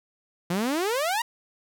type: exponential sweep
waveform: sawtooth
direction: up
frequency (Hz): 166.7 to 972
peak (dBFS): -20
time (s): 0.5-1.22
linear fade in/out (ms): 5
effects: none